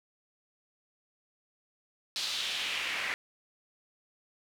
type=noise with band-pass filter sweep; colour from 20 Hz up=pink; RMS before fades=-34 dBFS; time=2.16-3.14 s; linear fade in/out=0 ms; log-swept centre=4300 to 2000 Hz; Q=2.4; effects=none